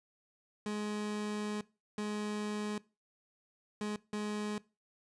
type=tone bursts at uneven times; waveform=30% pulse; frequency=209.8 Hz; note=G#3; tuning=18 cents sharp; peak=-32 dBFS; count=4; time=0.66-1.61 / 1.98-2.78 / 3.81-3.96 / 4.13-4.58 s; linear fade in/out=2 ms; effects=noise-tail reverb RT60 0.3 s tail -21 dB re dry + resampled to 22050 Hz